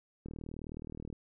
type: click train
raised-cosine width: 3 ms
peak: -30 dBFS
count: 35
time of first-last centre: 0.26-1.127 s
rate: 39.2 Hz
effects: none